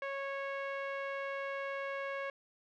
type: tone with low-pass filter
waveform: sawtooth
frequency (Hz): 551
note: C#5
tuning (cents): -11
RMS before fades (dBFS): -39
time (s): 0.02-2.3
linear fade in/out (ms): 2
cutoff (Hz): 2100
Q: 2.1
effects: none